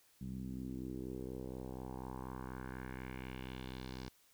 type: tone with low-pass filter sweep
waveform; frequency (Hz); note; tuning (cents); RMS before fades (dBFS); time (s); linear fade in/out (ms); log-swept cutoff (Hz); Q
10% pulse; 64.1; C2; -35; -45; 0.21-4.09; 5; 180 to 5200; 2.5
effects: white hiss -69 dBFS RMS until 4.33 s

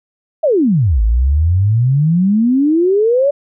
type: exponential two-way sweep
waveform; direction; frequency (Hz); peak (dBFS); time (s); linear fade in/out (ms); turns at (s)
sine; down then up; 674 to 51.91 to 584; -9; 0.43-3.31; 10; 1.02
effects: none

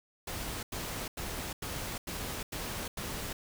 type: noise bursts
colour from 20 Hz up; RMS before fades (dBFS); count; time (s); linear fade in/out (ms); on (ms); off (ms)
pink; -38; 7; 0.27-3.33; 5; 360; 90
effects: none

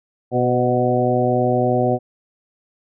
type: harmonic tone with a mistuned harmonic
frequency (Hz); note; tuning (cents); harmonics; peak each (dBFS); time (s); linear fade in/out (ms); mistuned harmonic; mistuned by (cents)
123.47; B2; 0; 1 / 2 / 3 / 4 / 5 / 6; -22 / -22 / -22 / -22 / -22 / -22; 0.31-1.99; 50; 4; +37
effects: none

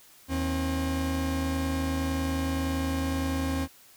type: tone pair together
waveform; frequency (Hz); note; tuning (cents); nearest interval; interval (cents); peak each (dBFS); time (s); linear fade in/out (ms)
40% pulse; 79.6 / 267.7; D#2 / C4; +40 / +40; octave + major sixth; 2100; -29 / -28; 0.28-3.68; 50
effects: white hiss -55 dBFS RMS until 3.96 s

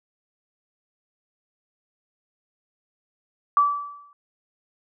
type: tone with exponential decay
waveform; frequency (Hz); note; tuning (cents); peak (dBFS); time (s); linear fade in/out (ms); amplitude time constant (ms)
sine; 1156; D6; -28; -12; 3.57-4.13; 1; 120
effects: none

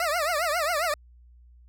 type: tone with vibrato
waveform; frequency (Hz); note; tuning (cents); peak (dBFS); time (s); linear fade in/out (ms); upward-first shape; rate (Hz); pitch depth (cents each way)
20% pulse; 646; E5; -35; -19; 0-0.94; 2; triangle; 7.4; 220
effects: added 60 Hz sine -50 dBFS peak until 1.68 s

